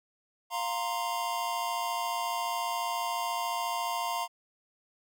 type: chord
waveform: square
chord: F suspended fourth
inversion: none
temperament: equal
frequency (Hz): 698.5 / 932.3 / 1046.5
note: F5 / Bb5 / C6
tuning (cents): 0 / 0 / 0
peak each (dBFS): -36 / -34 / -36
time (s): 0.5-4.28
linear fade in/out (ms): 50
effects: none